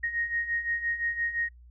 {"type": "beating tone pair", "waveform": "sine", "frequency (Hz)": [1864.7, 1870.5], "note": ["A#6", "A#6"], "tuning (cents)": [0, 5], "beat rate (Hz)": 5.8, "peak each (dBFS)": [-34, -29], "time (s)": [0.03, 1.49], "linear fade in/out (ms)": 10, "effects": ["noise-tail reverb RT60 0.1 s tail -24 dB re dry", "added 60 Hz sine -49 dBFS peak until 1.7 s"]}